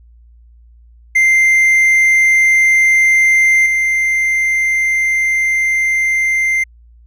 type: tone with level steps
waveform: triangle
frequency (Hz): 2090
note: C7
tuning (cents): -2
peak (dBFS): -6 / -10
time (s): 1.15-6.64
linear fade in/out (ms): 10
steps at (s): 3.66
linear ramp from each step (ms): 2
effects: added 58 Hz sine -41 dBFS peak until 7.06 s